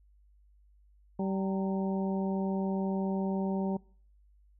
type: harmonic tone with a mistuned harmonic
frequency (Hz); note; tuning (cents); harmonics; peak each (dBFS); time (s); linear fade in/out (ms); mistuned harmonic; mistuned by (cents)
192.8; G3; -28; 1 / 2 / 3 / 4 / 5; -30 / -36 / -40 / -42 / -44; 1.19-3.77; 5; 5; -79
effects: noise-tail reverb RT60 0.5 s tail -24 dB re dry + added 50 Hz sine -59 dBFS peak until 4.59 s